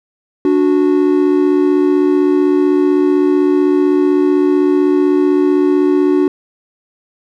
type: tone pair together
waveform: triangle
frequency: 291.6 / 367.4 Hz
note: D4 / F#4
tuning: -12 / -12 cents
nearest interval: major third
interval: 400 cents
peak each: -10 dBFS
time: 0.45-6.28 s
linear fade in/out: 2 ms
effects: none